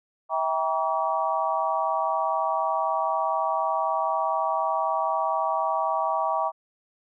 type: tone cluster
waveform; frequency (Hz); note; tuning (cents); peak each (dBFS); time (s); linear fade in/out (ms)
sine; 648 / 786 / 950 / 1139; E5 / G5 / A#5 / C#6; -30 / +4 / +33 / +47; -28; 0.29-6.52; 50
effects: none